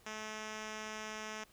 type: tone with low-pass filter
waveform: 5% pulse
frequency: 216.1 Hz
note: A3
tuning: 31 cents flat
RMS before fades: -44 dBFS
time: 0.06-1.44 s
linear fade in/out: 5 ms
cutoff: 5700 Hz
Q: 1.6
effects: pink hiss -65 dBFS RMS until 1.52 s